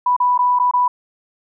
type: tone with dropouts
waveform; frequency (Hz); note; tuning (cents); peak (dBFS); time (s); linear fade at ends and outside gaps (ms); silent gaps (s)
sine; 987.8; B5; 0; -12; 0.06-0.88; 5; 0.165-0.201 / 0.378-0.389 / 0.589-0.597 / 0.712-0.736
effects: none